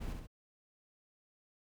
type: noise with echo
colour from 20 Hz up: brown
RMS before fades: -40 dBFS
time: 0-0.14 s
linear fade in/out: 20 ms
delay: 66 ms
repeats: 2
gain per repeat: -4 dB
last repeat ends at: 0.272 s
effects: none